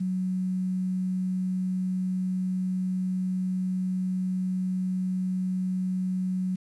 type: tone with quantisation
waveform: sine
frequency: 185 Hz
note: F#3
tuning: in tune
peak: -25 dBFS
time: 0-6.56 s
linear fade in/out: 10 ms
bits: 9
effects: resampled to 24000 Hz